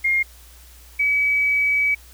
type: tone pair in turn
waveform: sine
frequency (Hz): 2129 / 2281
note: C7 / C#7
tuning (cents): +30 / +49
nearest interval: minor second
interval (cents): 119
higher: second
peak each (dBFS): -16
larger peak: neither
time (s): 0.04-0.23 / 0.99-1.95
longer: second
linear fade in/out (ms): 10
effects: added 60 Hz sine -45 dBFS peak until 2.13 s + white hiss -49 dBFS RMS until 2.13 s